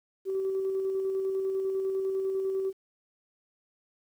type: tone with tremolo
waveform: sine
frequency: 384.3 Hz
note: G4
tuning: 34 cents flat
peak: -25 dBFS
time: 0.25-2.73 s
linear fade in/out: 50 ms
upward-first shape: square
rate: 10 Hz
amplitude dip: 25%
effects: tanh soft clip ceiling -22 dBFS + 10-bit